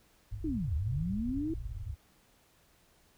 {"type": "low-pass noise", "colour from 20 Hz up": "white", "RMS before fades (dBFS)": -39, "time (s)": [0.31, 1.96], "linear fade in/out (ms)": 20, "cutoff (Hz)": 120, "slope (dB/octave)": 96}
{"type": "linear two-way sweep", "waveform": "sine", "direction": "down then up", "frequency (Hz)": [332.5, 67.8, 332.5], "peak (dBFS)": -31, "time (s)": [0.44, 1.54], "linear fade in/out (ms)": 5, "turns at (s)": 0.74}
{"effects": ["pink hiss -66 dBFS RMS until 3.17 s"]}